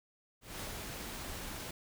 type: noise with ADSR envelope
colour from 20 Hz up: pink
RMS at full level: -41 dBFS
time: 0.41-1.71 s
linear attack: 200 ms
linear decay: 110 ms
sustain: -2 dB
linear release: 4 ms
effects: none